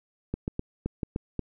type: clicks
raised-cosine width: 3 ms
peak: -16 dBFS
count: 7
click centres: 0.34 / 0.479 / 0.594 / 0.86 / 1.032 / 1.161 / 1.393 s
effects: none